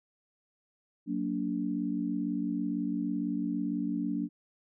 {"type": "chord", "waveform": "sine", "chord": "Gb augmented", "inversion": "none", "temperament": "just", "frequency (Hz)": [185, 231.2, 289.1], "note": ["Gb3", "Bb3", "D4"], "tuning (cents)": [0, -14, -27], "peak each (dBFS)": [-35, -34, -32], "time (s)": [1.06, 4.29], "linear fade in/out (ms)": 50, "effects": []}